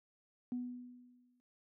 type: tone with exponential decay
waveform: sine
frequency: 246.9 Hz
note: B3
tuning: in tune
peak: -33 dBFS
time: 0.52-1.4 s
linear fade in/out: 0 ms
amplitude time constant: 190 ms
effects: tanh soft clip ceiling -30 dBFS + high-pass 150 Hz 12 dB/octave